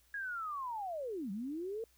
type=linear two-way sweep; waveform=sine; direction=down then up; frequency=1671 to 185 to 465.7 Hz; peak=-37 dBFS; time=0.14-1.84 s; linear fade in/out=2 ms; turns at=1.31 s; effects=added 60 Hz sine -70 dBFS peak until 1.97 s + white hiss -70 dBFS RMS until 1.97 s